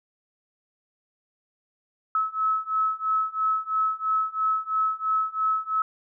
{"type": "beating tone pair", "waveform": "sine", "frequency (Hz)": [1293, 1296], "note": ["E6", "E6"], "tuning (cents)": [-34, -30], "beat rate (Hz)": 3, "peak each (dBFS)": [-26, -25], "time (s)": [2.15, 5.82], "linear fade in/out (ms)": 2, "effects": []}